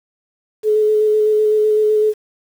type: tone with vibrato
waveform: sine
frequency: 427.7 Hz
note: A4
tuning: 49 cents flat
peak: -11 dBFS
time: 0.63-2.14 s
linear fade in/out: 50 ms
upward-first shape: square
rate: 7.9 Hz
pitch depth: 11 cents each way
effects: 7-bit